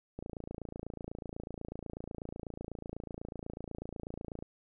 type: click train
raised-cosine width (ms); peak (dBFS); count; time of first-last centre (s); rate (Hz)
2; -27; 120; 0.19-4.425; 28.1
effects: none